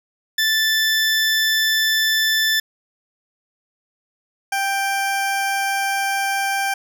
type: tone pair in turn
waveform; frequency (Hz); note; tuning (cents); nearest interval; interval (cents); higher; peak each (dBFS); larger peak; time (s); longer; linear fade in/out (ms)
20% pulse; 1760 / 786.9; A6 / G5; 0 / +6; octave + major second; 1394; first; -11 / -14; first; 0.38-2.6 / 4.52-6.74; neither; 5
effects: none